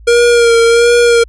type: tone with vibrato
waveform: square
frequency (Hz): 469.7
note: A#4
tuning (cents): +13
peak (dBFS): -6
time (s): 0.07-1.24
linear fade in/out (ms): 10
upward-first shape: sine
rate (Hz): 1.4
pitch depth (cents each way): 30
effects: added 55 Hz sine -33 dBFS peak until 1.28 s + resampled to 24000 Hz